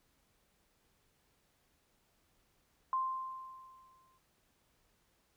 sine tone with exponential decay, 1046.5 Hz, C6, in tune, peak -29 dBFS, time 2.93-4.18 s, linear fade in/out 1 ms, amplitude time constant 270 ms, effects pink hiss -74 dBFS RMS until 5.36 s

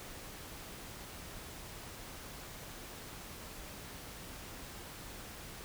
silence, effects pink hiss -48 dBFS RMS until 5.64 s

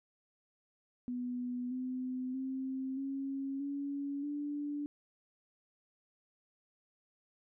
sine tone with pitch steps, 246.9 / 255.2 / 263.7 / 272.5 / 281.7 / 291.1 Hz, B3 / C4 / C4 / C#4 / C#4 / D4, 0 / -43 / +14 / -29 / +28 / -15 cents, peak -35 dBFS, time 1.08-4.86 s, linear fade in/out 0 ms, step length 630 ms, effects none

